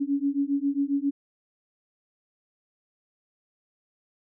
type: beating tone pair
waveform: sine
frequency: 277.2 / 284.6 Hz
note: C#4 / C#4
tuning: 0 / +46 cents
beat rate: 7.4 Hz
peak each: -26 dBFS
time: 0-1.11 s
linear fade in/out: 20 ms
effects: none